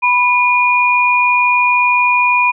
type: tone pair together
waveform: sine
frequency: 986.8 / 2434 Hz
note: B5 / D#7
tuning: -2 / -39 cents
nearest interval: octave + major third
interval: 1563 cents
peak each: -12 dBFS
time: 0.02-2.52 s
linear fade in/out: 20 ms
effects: none